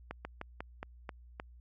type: slowing click train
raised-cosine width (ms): 0.5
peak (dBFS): -24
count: 7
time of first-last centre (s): 0.11-1.399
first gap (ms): 140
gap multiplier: 1.17
effects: added 60 Hz sine -52 dBFS peak until 1.6 s + MP3 64 kbps